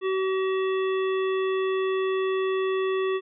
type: harmonic tone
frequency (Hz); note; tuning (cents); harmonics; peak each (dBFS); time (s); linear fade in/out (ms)
380; F#4; +46; 1 / 3 / 5 / 7 / 9; -23 / -33 / -37 / -40 / -42; 0.01-3.21; 50
effects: none